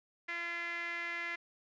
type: tone with band-pass filter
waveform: sawtooth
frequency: 342.2 Hz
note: F4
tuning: 35 cents flat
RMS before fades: -39 dBFS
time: 0.28-1.36 s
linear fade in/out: 10 ms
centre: 2000 Hz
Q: 5.5
effects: resampled to 16000 Hz